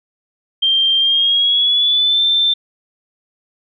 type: tone with pitch glide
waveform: sine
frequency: 3171 to 3559 Hz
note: G7 to A7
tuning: +19 to +19 cents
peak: -11 dBFS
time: 0.62-2.54 s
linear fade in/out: 10 ms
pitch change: +200 cents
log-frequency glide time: 0.97-2.22 s
effects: none